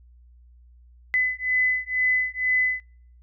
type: beating tone pair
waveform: sine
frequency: 2011 / 2013.1 Hz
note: B6 / B6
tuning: +31 / +33 cents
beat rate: 2.1 Hz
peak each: -24 dBFS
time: 1.14-2.8 s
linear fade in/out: 0 ms
effects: noise-tail reverb RT60 0.5 s tail -23 dB re dry + added 60 Hz sine -49 dBFS peak until 3.22 s